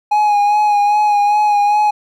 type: tone with vibrato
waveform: triangle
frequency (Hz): 830.6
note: G#5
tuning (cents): 0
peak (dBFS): -8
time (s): 0.11-1.91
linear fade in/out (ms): 10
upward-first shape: sine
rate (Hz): 2.5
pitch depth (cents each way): 28
effects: none